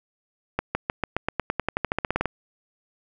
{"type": "accelerating click train", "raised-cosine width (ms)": 0.5, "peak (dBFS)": -8, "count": 19, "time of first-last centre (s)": [0.59, 2.257], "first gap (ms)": 160, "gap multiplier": 0.93, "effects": []}